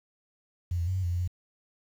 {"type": "tone with pitch steps", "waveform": "sine", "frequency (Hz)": [87.7, 85, 93, 94, 87, 88.1, 89.4], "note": ["F2", "F2", "F#2", "F#2", "F2", "F2", "F2"], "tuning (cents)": [8, -46, 9, 28, -6, 16, 41], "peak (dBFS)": -26, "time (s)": [0.71, 1.277], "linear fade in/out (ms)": 5, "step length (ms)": 81, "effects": ["9-bit"]}